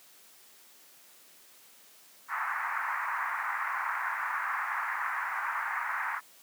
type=band-pass noise; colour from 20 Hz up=pink; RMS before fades=-33 dBFS; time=2.28-6.21 s; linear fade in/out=50 ms; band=890 to 2000 Hz; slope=48 dB/octave; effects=white hiss -57 dBFS RMS until 6.42 s + high-pass 200 Hz 12 dB/octave